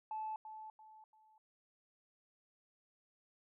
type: tone with echo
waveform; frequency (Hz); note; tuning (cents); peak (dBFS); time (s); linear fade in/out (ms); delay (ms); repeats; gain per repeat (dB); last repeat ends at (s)
sine; 869; A5; -22; -38; 0.11-0.36; 2; 340; 3; -9; 1.38
effects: tanh soft clip ceiling -34 dBFS